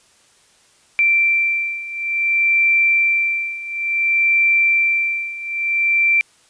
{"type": "beating tone pair", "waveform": "sine", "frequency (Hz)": [2349, 2349.57], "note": ["D7", "D7"], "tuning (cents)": [0, 0], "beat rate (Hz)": 0.57, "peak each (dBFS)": [-19, -16], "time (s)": [0.99, 6.21], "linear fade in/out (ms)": 0, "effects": ["white hiss -54 dBFS RMS until 6.49 s", "resampled to 22050 Hz"]}